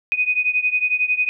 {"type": "beating tone pair", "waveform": "sine", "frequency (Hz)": [2489, 2500], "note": ["D#7", "D#7"], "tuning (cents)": [0, 8], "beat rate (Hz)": 11, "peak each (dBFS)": [-19, -21], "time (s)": [0.12, 1.29], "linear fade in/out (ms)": 0, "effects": []}